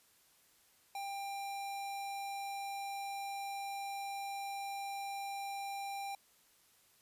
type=tone; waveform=square; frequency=794 Hz; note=G5; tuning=22 cents sharp; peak=-40 dBFS; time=0.95-6.15 s; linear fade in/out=2 ms; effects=white hiss -68 dBFS RMS until 7.01 s + resampled to 32000 Hz